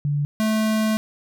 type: tone pair in turn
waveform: sine / square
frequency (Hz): 145.2 / 217.6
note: D3 / A3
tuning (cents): -19 / -19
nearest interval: perfect fifth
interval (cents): 700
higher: second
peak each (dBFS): -19 / -19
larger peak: neither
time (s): 0.05-0.25 / 0.4-0.97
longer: second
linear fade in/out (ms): 0
effects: none